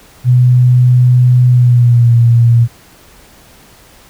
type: tone with pitch glide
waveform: sine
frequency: 124.7 to 117.7 Hz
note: B2 to A#2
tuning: +17 to +17 cents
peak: -4 dBFS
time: 0.24-2.68 s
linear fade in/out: 50 ms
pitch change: -100 cents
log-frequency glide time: 1.48-2.14 s
effects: pink hiss -42 dBFS RMS until 4.09 s